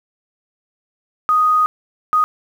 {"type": "tone bursts at uneven times", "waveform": "sine", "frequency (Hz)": 1244.5, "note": "D#6", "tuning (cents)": 0, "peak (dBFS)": -11, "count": 2, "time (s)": [[1.29, 1.66], [2.13, 2.24]], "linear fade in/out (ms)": 0, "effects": ["7-bit"]}